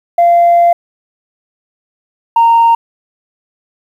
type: tone pair in turn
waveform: sine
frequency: 690 / 924.2 Hz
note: F5 / A#5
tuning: -21 / -15 cents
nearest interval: perfect fourth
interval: 506 cents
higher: second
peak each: -3 dBFS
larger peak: neither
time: 0.18-0.73 / 2.36-2.75 s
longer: first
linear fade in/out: 5 ms
effects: tanh soft clip ceiling -2 dBFS + 7-bit